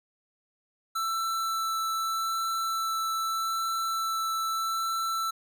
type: tone with vibrato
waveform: square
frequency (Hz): 1329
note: E6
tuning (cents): +14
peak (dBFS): -28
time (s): 0.95-5.31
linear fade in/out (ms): 10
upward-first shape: sine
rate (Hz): 0.81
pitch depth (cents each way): 8
effects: none